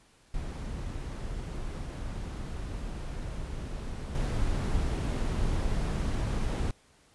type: noise with level steps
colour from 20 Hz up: brown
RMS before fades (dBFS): -36 / -29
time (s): 0.34-6.71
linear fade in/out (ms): 2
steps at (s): 4.15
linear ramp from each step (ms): 2
effects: pink hiss -62 dBFS RMS until 7.14 s + resampled to 24000 Hz